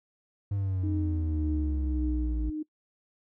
triangle exponential sweep, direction down, 101.4 to 55 Hz, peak -25 dBFS, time 0.51-2.5 s, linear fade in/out 5 ms
sine tone with tremolo, 307.3 Hz, D#4, 21 cents flat, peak -29 dBFS, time 0.83-2.63 s, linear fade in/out 10 ms, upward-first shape triangle, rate 1.8 Hz, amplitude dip 65%
effects noise-tail reverb RT60 0.1 s tail -22 dB re dry

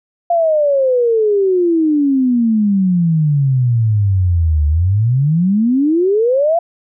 sine exponential two-way sweep, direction down then up, 698.5 to 73 to 698.5 Hz, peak -10 dBFS, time 0.3-6.59 s, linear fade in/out 5 ms, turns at 4.67 s, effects none

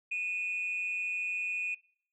sine tone pair together, 2468 / 2654 Hz, D#7 / E7, -15 / +11 cents, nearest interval minor second, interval 126 cents, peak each -30 / -38 dBFS, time 0.11-1.75 s, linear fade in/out 10 ms, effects noise-tail reverb RT60 0.6 s tail -24 dB re dry + tanh soft clip ceiling -26 dBFS

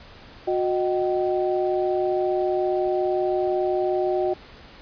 sine tone cluster, 364.4 / 619 / 766 Hz, F#4 / D#5 / G5, -26 / -9 / -40 cents, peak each -22 / -26 / -28 dBFS, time 0.47-4.34 s, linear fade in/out 10 ms, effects pink hiss -46 dBFS RMS until 4.81 s + resampled to 11025 Hz

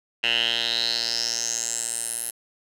10% pulse tone with band-pass filter sweep, 116.54 Hz, A#2, in tune, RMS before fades -26 dBFS, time 0.23-2.31 s, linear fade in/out 10 ms, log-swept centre 2700 to 11000 Hz, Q 6.3, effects none

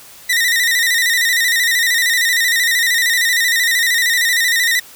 sawtooth tone with vibrato, 1911 Hz, A#6, 43 cents sharp, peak -9 dBFS, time 0.29-4.8 s, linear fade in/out 10 ms, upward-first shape square, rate 13 Hz, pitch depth 62 cents each way, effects white hiss -40 dBFS RMS until 4.95 s

